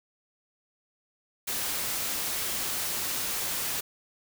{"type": "noise", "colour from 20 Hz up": "white", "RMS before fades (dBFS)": -31, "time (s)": [1.47, 3.81], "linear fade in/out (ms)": 10, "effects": []}